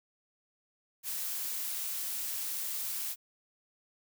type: noise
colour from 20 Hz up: blue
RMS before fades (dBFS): -36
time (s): 1.03-3.16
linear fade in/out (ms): 50
effects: none